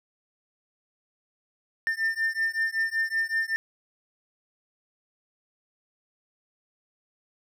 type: beating tone pair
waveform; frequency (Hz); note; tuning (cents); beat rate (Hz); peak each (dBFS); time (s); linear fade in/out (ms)
triangle; 1796 / 1801.3; A6 / A6; +35 / +40; 5.3; -26; 1.87-3.56; 0
effects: none